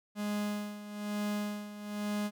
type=tone with tremolo; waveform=45% pulse; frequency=207.7 Hz; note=G#3; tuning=in tune; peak=-31 dBFS; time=0.15-2.31 s; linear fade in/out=50 ms; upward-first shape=sine; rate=1.1 Hz; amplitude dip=75%; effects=none

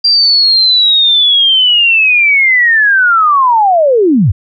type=linear sweep; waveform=sine; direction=down; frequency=4758 to 75.4 Hz; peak=-5 dBFS; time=0.04-4.32 s; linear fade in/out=10 ms; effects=none

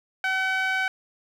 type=tone with band-pass filter; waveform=sawtooth; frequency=759 Hz; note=F#5; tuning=44 cents sharp; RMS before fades=-25 dBFS; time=0.24-0.88 s; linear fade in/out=2 ms; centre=1800 Hz; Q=2.7; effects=9-bit

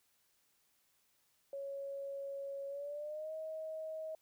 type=tone with pitch glide; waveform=sine; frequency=554.4 to 633.2 Hz; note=C#5 to D#5; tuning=0 to +30 cents; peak=-40 dBFS; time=1.53-4.15 s; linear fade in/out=2 ms; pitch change=+230 cents; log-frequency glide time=2.68-3.33 s; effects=white hiss -75 dBFS RMS until 4.21 s

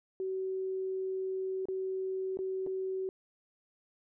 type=tone with dropouts; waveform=sine; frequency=378.6 Hz; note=F#4; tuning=40 cents sharp; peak=-32 dBFS; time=0.2-3.09 s; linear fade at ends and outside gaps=1 ms; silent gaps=1.655-1.685 / 2.372-2.389 / 2.665-2.671 s; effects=none

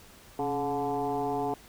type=tone with frequency modulation; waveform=sine; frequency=574 Hz; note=D5; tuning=40 cents flat; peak=-27 dBFS; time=0.39-1.54 s; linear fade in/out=2 ms; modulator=148 Hz; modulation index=2.3; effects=pink hiss -53 dBFS RMS until 1.68 s

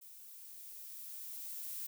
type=noise with level ramp; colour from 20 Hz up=violet; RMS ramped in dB=-55 to -42 dBFS; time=0.01-1.87 s; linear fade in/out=10 ms; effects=none

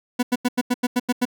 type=tone bursts; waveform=40% pulse; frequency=246.8 Hz; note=B3; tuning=1 cent flat; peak=-16 dBFS; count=9; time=0.19-1.254 s; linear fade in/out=10 ms; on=40 ms; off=88 ms; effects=none

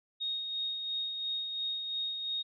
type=tone with tremolo; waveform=sine; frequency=3729 Hz; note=A#7; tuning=in tune; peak=-31 dBFS; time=0.2-2.43 s; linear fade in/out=20 ms; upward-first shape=sine; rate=2.9 Hz; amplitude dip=40%; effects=none

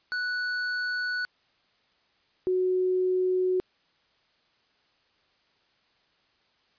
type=tone pair in turn; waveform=square / sine; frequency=1480 / 368.7 Hz; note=F#6 / F#4; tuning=0 / -6 cents; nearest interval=2 octaves; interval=2406 cents; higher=first; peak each=-28 / -22 dBFS; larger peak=second; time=0.12-1.25 / 2.47-3.6 s; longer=neither; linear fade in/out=0 ms; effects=white hiss -67 dBFS RMS until 6.78 s + resampled to 11025 Hz

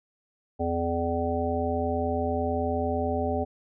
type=harmonic tone; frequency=84.5 Hz; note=E2; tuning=43 cents sharp; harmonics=1 / 3 / 5 / 7 / 9; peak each=-31 / -31 / -31 / -31 / -31 dBFS; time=0.59-3.45 s; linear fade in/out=20 ms; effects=none

